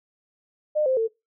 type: tone with pitch steps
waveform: sine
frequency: 606 / 521.5 / 448.8 Hz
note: D#5 / C5 / A4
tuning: -46 / -6 / +34 cents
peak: -19 dBFS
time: 0.75-1.08 s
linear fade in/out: 20 ms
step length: 110 ms
effects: noise-tail reverb RT60 0.2 s tail -20 dB re dry